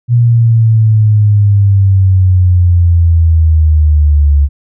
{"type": "exponential sweep", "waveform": "sine", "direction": "down", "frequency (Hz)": [120.8, 70.6], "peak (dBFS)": -4, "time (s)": [0.08, 4.49], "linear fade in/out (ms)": 50, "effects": []}